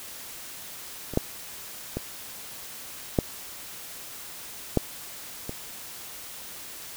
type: clicks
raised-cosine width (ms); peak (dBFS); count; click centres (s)
2; -21 / -7 / -15 / -6 / -6 / -19; 6; 1.137 / 1.174 / 1.97 / 3.188 / 4.773 / 5.494
effects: white hiss -41 dBFS RMS until 6.96 s